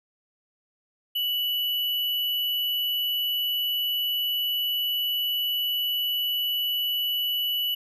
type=tone pair together; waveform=sine; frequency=2960 / 11840 Hz; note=F#7 / F#9; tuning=0 / 0 cents; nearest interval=2 octaves; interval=2400 cents; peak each=-24 / -33 dBFS; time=1.15-7.75 s; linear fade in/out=10 ms; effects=none